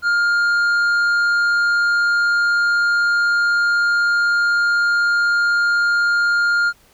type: tone with tanh clipping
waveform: triangle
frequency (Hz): 1408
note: F6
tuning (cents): +14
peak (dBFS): -15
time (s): 0.02-6.73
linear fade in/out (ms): 50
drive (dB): 10
effects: pink hiss -53 dBFS RMS until 6.93 s